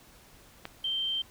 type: click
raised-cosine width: 0.3 ms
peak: -21 dBFS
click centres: 0.654 s
type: tone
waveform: sine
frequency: 3134 Hz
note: G7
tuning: 1 cent flat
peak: -28 dBFS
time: 0.84-1.22 s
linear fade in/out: 5 ms
effects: pink hiss -56 dBFS RMS until 1.3 s